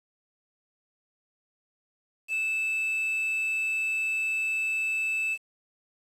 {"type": "tone with quantisation", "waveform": "triangle", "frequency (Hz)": 2628, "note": "E7", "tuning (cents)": -6, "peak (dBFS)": -24, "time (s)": [2.28, 5.38], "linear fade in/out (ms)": 50, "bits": 8, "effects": ["low-pass 12000 Hz 12 dB/octave"]}